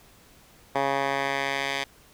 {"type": "tone with band-pass filter sweep", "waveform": "10% pulse", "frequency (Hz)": 138, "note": "C#3", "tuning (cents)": -7, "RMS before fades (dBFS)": -27, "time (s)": [0.75, 1.84], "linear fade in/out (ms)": 5, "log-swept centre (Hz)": [1000, 2800], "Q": 1.1, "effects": ["pink hiss -55 dBFS RMS until 2.13 s"]}